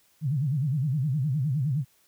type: tone with vibrato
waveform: sine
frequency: 140.5 Hz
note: C#3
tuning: 24 cents sharp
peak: -23 dBFS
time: 0.21-1.85 s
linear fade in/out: 50 ms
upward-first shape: sine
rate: 9.7 Hz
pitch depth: 220 cents each way
effects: white hiss -64 dBFS RMS until 2.07 s